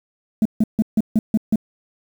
sine tone bursts, 217.8 Hz, A3, 17 cents flat, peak -10 dBFS, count 7, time 0.42-1.558 s, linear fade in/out 2 ms, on 34 ms, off 150 ms, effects tanh soft clip ceiling -10 dBFS + 7-bit

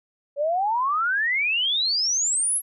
sine exponential sweep, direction up, 553 to 11520 Hz, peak -20 dBFS, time 0.36-2.62 s, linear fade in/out 50 ms, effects none

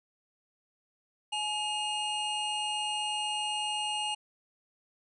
square tone pair together, 846.6 / 2842 Hz, G#5 / F7, +33 / +30 cents, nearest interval octave + major sixth, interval 2097 cents, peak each -35 / -33 dBFS, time 1.32-4.15 s, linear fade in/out 10 ms, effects resampled to 22050 Hz

